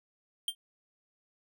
square tone with exponential decay, 3171 Hz, G7, 19 cents sharp, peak -26 dBFS, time 0.48-0.55 s, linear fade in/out 2 ms, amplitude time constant 15 ms, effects none

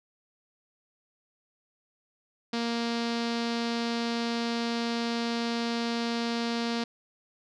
sawtooth tone with low-pass filter, 233.6 Hz, A#3, 4 cents sharp, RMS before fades -30 dBFS, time 2.53-6.84 s, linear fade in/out 5 ms, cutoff 4600 Hz, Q 2.8, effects none

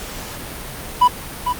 triangle tone with echo, 987.8 Hz, B5, in tune, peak -6 dBFS, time 1.01-1.08 s, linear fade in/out 10 ms, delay 450 ms, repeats 1, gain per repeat -8 dB, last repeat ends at 1.53 s, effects pink hiss -31 dBFS RMS until 1.59 s + Opus 48 kbps

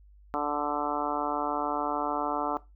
harmonic tone, 146.83 Hz, D3, in tune, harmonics 2 / 3 / 4 / 5 / 6 / 7 / 8 / 9, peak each -34 / -37 / -36 / -33 / -34 / -37 / -36 / -36 dBFS, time 0.34-2.57 s, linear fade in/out 0 ms, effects noise-tail reverb RT60 0.2 s tail -17 dB re dry + added 50 Hz sine -52 dBFS peak until 2.75 s

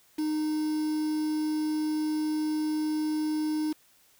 triangle tone with quantisation, 307.7 Hz, D#4, 19 cents flat, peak -24 dBFS, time 0.18-3.73 s, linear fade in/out 10 ms, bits 7, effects white hiss -62 dBFS RMS until 4.19 s

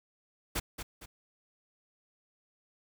pink noise with echo, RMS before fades -32 dBFS, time 0.55-0.6 s, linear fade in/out 10 ms, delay 230 ms, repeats 2, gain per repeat -8 dB, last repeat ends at 1.06 s, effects none

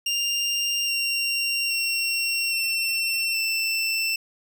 25% pulse tone with pitch steps, 2794 / 2764 / 2733 / 2704 / 2674 Hz, F7 / F7 / F7 / E7 / E7, 0 / -19 / -38 / +43 / +24 cents, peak -19 dBFS, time 0.06-4.16 s, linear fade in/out 5 ms, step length 820 ms, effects none

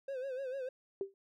triangle tone with vibrato, 527 Hz, C5, 12 cents sharp, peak -35 dBFS, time 0.08-0.69 s, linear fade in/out 5 ms, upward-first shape sine, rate 6.7 Hz, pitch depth 88 cents each way
sine tone with exponential decay, 392 Hz, G4, in tune, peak -30 dBFS, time 1.01-1.14 s, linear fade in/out 1 ms, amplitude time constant 27 ms
effects none

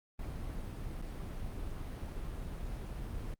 brown noise with dropouts, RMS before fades -40 dBFS, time 0.19-3.34 s, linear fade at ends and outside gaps 2 ms, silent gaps 1.017-1.021 s, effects Opus 32 kbps

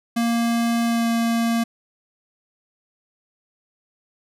square tone with pitch glide, 233.1 to 231.1 Hz, A#3 to A#3, 0 to -15 cents, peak -19 dBFS, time 0.16-1.64 s, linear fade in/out 10 ms, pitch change -15 cents, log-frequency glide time 0.85-1.08 s, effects resampled to 32000 Hz

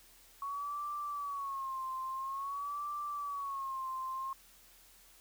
sine tone with vibrato, 1108.7 Hz, C#6, in tune, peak -36 dBFS, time 0.42-4.33 s, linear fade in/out 2 ms, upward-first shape sine, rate 0.49 Hz, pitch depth 100 cents each way, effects added 41 Hz sine -68 dBFS peak until 5.2 s + white hiss -61 dBFS RMS until 5.2 s

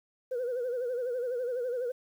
sine tone with vibrato, 493.9 Hz, B4, in tune, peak -28 dBFS, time 0.31-1.92 s, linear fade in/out 10 ms, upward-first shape sine, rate 12 Hz, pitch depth 84 cents each way, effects tanh soft clip ceiling -27 dBFS + 10-bit

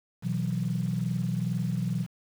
sine chord, B suspended fourth, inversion none, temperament equal with one note detuned, 123.47 / 162.64 / 185 Hz, B2 / E3 / F#3, 0 / -23 / 0 cents, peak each -30 dBFS, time 0.22-2.07 s, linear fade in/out 50 ms, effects tanh soft clip ceiling -18 dBFS + 8-bit

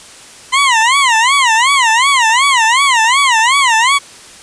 20% pulse tone with vibrato, 1000 Hz, B5, 21 cents sharp, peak -3 dBFS, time 0.52-3.99 s, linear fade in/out 20 ms, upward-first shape sine, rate 2.7 Hz, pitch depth 220 cents each way, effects white hiss -36 dBFS RMS until 4.42 s + resampled to 22050 Hz

